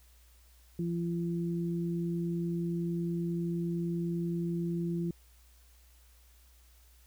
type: tone pair together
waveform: sine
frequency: 170.55 / 341.1 Hz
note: F3 / F4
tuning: -41 / -41 cents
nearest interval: octave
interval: 1200 cents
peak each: -31 / -36 dBFS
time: 0.79-5.11 s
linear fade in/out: 2 ms
effects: added 60 Hz sine -58 dBFS peak until 7.06 s + white hiss -65 dBFS RMS until 7.06 s